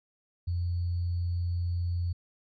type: tone with sample-and-hold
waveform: sine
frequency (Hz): 87.31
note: F2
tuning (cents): 0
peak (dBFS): -27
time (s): 0.47-2.13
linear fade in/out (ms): 10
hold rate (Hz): 4410
effects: resampled to 16000 Hz